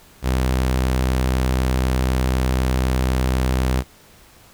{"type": "tone", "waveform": "sawtooth", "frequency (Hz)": 64, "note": "C2", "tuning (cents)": -38, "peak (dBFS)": -13, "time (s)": [0.22, 3.84], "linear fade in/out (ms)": 50, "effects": ["pink hiss -49 dBFS RMS until 4.53 s"]}